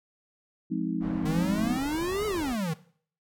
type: chord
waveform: sine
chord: F minor seventh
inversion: none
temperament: just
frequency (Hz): 174.61 / 209.5 / 261.9 / 314.3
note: F3 / Ab3 / C4 / Eb4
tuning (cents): 0 / +15 / +2 / +18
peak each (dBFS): -32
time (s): 0.7-1.79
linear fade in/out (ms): 20
type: low-pass noise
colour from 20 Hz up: pink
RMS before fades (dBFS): -39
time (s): 1-2.57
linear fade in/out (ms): 50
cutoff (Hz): 1300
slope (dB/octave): 12
type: exponential two-way sweep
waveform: square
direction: up then down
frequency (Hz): 149.2 to 436.6 to 149.2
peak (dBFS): -28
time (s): 1.25-2.74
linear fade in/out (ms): 10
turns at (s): 2.26
effects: noise-tail reverb RT60 0.5 s tail -17 dB re dry